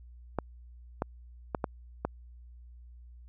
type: clicks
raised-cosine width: 1 ms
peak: -15 dBFS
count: 5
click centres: 0.387 / 1.021 / 1.548 / 1.642 / 2.05 s
effects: added 60 Hz sine -48 dBFS peak until 3.28 s